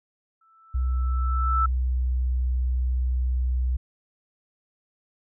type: tone with exponential growth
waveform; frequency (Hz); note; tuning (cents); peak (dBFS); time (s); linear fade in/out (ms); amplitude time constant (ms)
sine; 1322; E6; +5; -19; 0.41-1.66; 5; 270
type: tone with pitch glide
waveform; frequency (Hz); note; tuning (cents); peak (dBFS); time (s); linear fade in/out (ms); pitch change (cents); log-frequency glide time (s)
sine; 64 to 62.79; C2 to B1; -38 to +29; -21; 0.74-3.77; 10; -33; 1.27-1.97
effects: none